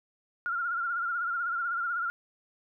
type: tone with vibrato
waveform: sine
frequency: 1396.9 Hz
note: F6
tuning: in tune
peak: -28 dBFS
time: 0.46-2.1 s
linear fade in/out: 0 ms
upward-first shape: triangle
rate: 16 Hz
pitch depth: 78 cents each way
effects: none